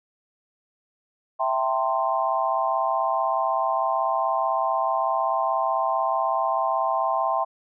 sine chord, A minor seventh, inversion second, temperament equal with one note detuned, 659.3 / 784 / 900 / 1046.5 Hz, E5 / G5 / A5 / C6, 0 / 0 / +39 / 0 cents, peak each -26 / -26 / -29 / -25 dBFS, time 1.39-7.45 s, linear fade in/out 20 ms, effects none

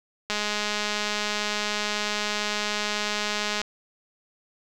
click train, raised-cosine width 0.2 ms, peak -10 dBFS, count 694, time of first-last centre 0.3-3.616 s, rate 209 Hz, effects none

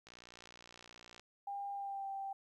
click train, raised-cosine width 0.2 ms, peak -37 dBFS, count 68, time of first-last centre 0.07-1.196 s, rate 59.5 Hz
sine tone with pitch glide, 801 to 783.6 Hz, G5 to G5, +37 to -1 cents, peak -39 dBFS, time 1.47-2.33 s, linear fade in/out 5 ms, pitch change -38 cents, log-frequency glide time 1.73-2.07 s
effects 13-bit

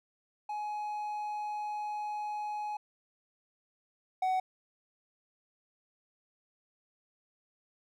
triangle tone pair in turn, 840 / 748.4 Hz, G#5 / F#5, +19 / +20 cents, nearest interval major second, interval 199 cents, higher first, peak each -32 / -25 dBFS, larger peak second, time 0.49-2.77 / 4.22-4.4 s, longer first, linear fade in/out 5 ms, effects none

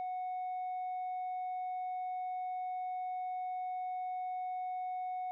triangle tone with tanh clipping, 736 Hz, F#5, 9 cents flat, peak -36 dBFS, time 0-5.31 s, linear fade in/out 0 ms, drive 6 dB, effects none

